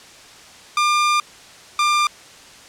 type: tone pair in turn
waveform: sawtooth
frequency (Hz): 1200 / 1194.4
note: D6 / D6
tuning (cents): +37 / +29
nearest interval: unison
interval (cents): 8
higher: first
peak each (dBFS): -11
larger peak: neither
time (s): 0.77-1.2 / 1.79-2.07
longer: first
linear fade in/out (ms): 2
effects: white hiss -43 dBFS RMS until 2.68 s + low-pass 7000 Hz 12 dB/octave